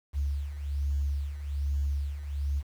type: beating tone pair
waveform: sine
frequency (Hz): 70 / 71.2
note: C#2 / C#2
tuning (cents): +18 / +47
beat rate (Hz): 1.2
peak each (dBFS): -33 / -28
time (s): 0.13-2.63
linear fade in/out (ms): 50
effects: tanh soft clip ceiling -21 dBFS + 9-bit